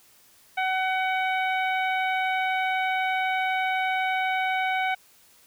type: harmonic tone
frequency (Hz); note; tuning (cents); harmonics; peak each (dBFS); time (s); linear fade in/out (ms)
752; F#5; +28; 1 / 2 / 3 / 4 / 5; -25 / -30 / -29 / -39 / -42; 0.57-4.95; 10
effects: white hiss -57 dBFS RMS until 5.46 s